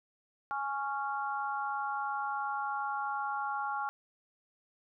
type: harmonic tone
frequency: 277.2 Hz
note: C#4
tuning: in tune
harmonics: 3 / 4 / 5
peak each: -35 / -38 / -37 dBFS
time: 0.51-3.89 s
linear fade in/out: 0 ms
effects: none